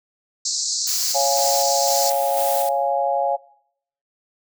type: band-pass noise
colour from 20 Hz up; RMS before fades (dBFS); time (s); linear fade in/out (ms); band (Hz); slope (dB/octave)
white; -24; 0.45-2.1; 5; 4100 to 7700; 96
type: noise with tremolo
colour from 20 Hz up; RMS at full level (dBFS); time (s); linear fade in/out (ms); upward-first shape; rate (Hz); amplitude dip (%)
blue; -26; 0.87-2.69; 2; square; 2; 40
type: chord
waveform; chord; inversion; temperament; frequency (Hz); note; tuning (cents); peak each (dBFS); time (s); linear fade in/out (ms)
sine; Db major; none; equal; 554.4 / 698.5 / 830.6; Db5 / F5 / Ab5; 0 / 0 / 0; -22; 1.14-3.37; 20
effects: noise-tail reverb RT60 0.7 s tail -21 dB re dry